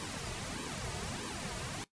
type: noise with flanger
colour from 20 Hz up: pink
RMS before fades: -40 dBFS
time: 0-1.84 s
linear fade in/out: 0 ms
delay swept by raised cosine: 1.4 to 3.8 ms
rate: 1.6 Hz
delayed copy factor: -0.85
effects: noise-tail reverb RT60 0.1 s tail -17 dB re dry + resampled to 22050 Hz